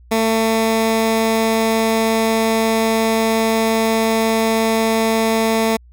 15% pulse tone, 223.6 Hz, A3, 28 cents sharp, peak -8 dBFS, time 0.11-5.77 s, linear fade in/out 10 ms, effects added 60 Hz sine -42 dBFS peak until 5.92 s

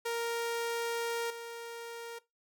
sawtooth tone with level steps, 466.2 Hz, A#4, in tune, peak -28 / -37 dBFS, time 0.05-2.19 s, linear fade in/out 10 ms, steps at 1.3 s, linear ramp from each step 5 ms, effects noise-tail reverb RT60 0.2 s tail -19 dB re dry

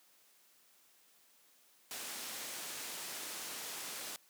white low-pass noise, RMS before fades -44 dBFS, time 1.91-4.16 s, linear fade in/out 0 ms, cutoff 11000 Hz, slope 12 dB/octave, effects white hiss -67 dBFS RMS until 4.29 s + high-pass 200 Hz 12 dB/octave

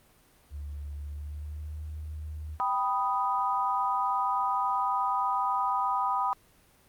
sine tone with pitch glide, 72.5 to 76.63 Hz, D2 to D#2, -22 to -26 cents, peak -35 dBFS, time 0.5-2.59 s, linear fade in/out 50 ms, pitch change +96 cents, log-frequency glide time 1.01-1.79 s
sine chord, G augmented, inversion none, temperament equal, 784 / 987.8 / 1244.5 Hz, G5 / B5 / D#6, 0 / 0 / 0 cents, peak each -31 / -28 / -30 dBFS, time 2.6-6.33 s, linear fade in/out 0 ms
effects pink hiss -61 dBFS RMS until 6.88 s + Opus 32 kbps

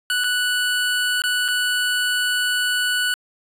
25% pulse tone with dropouts, 1480 Hz, F#6, in tune, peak -15 dBFS, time 0.1-3.14 s, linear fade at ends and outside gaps 1 ms, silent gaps 0.238-0.242 / 1.22-1.238 / 1.481-1.485 s, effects resampled to 32000 Hz

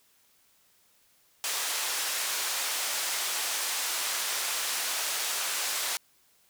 white band-pass noise, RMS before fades -31 dBFS, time 1.44-5.97 s, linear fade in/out 0 ms, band 640 to 9600 Hz, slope 12 dB/octave, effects white hiss -65 dBFS RMS until 6.49 s

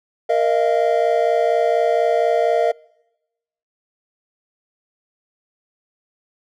triangle chord, Bb suspended fourth, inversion none, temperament equal with one note detuned, 466.2 / 622.3 / 686.5 Hz, Bb4 / Eb5 / F5, 0 / 0 / -30 cents, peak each -17 dBFS, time 0.29-2.72 s, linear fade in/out 10 ms, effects noise-tail reverb RT60 1.0 s tail -26 dB re dry

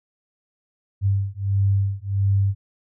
sine beating tone pair, 98 / 99.5 Hz, G2 / G2, 0 / +26 cents, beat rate 1.5 Hz, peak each -21 dBFS, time 1.01-2.55 s, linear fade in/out 50 ms, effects none

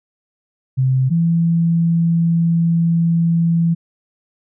sine tone pair in turn, 130.81 / 167.4 Hz, C3 / E3, 0 / +27 cents, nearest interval major third, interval 427 cents, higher second, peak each -12 dBFS, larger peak neither, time 0.77-1.1 / 1.1-3.75 s, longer second, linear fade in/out 20 ms, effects none

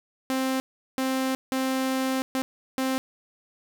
sawtooth tone bursts at uneven times, 262.7 Hz, C4, 7 cents sharp, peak -20 dBFS, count 5, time 0.3-0.6 / 0.98-1.35 / 1.52-2.22 / 2.35-2.42 / 2.78-2.98 s, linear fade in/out 0 ms, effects 9-bit

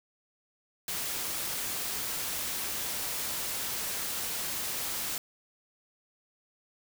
white noise, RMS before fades -34 dBFS, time 0.88-5.18 s, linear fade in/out 2 ms, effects none

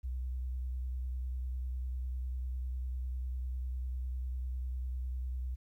sine tone with vibrato, 63 Hz, B1, 35 cents sharp, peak -34 dBFS, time 0.03-5.56 s, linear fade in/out 20 ms, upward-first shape sine, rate 10 Hz, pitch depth 27 cents each way, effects 12-bit

